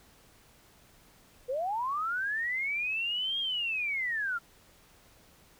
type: linear two-way sweep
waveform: sine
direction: up then down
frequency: 478.6 to 3263 to 1349 Hz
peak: -29 dBFS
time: 1.48-4.39 s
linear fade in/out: 20 ms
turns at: 3.39 s
effects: pink hiss -60 dBFS RMS until 5.59 s